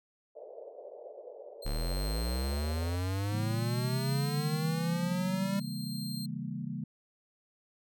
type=band-pass noise; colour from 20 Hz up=white; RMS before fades=-47 dBFS; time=0.35-2.96 s; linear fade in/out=10 ms; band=450 to 610 Hz; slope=48 dB/octave
type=tone with tremolo; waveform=sawtooth; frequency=4180 Hz; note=C8; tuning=2 cents flat; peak=-38 dBFS; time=1.62-6.26 s; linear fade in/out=5 ms; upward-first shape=sine; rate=0.49 Hz; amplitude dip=75%
type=linear sweep; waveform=square; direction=up; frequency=34 to 198.4 Hz; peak=-31 dBFS; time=1.65-5.6 s; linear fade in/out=10 ms
type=chord; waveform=sine; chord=C# diminished seventh; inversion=none; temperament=equal with one note detuned; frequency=138.59 / 164.81 / 200.9 / 233.1 Hz; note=C#3 / E3 / G3 / Bb3; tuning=0 / 0 / +43 / 0 cents; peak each=-40 dBFS; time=3.32-6.84 s; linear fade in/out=5 ms
effects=none